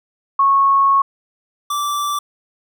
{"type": "tone pair in turn", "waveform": ["sine", "square"], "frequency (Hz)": [1100, 1166.3], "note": ["C#6", "D6"], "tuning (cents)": [-14, -12], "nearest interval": "minor second", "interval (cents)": 102, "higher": "second", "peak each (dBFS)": [-10, -19], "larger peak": "first", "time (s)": [[0.39, 1.02], [1.7, 2.19]], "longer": "first", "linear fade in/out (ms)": 5, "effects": []}